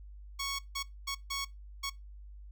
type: tone bursts at uneven times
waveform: 10% pulse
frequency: 1108.7 Hz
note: C#6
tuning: in tune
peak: -25 dBFS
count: 5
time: 0.39-0.59 / 0.75-0.83 / 1.07-1.15 / 1.3-1.45 / 1.83-1.9 s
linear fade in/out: 10 ms
effects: noise-tail reverb RT60 0.2 s tail -22 dB re dry + added 50 Hz sine -46 dBFS peak until 2.51 s